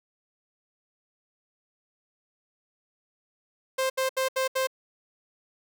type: tone bursts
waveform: sawtooth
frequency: 525 Hz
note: C5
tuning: 6 cents sharp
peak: -20 dBFS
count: 5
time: 3.78-4.672 s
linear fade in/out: 10 ms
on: 120 ms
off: 73 ms
effects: none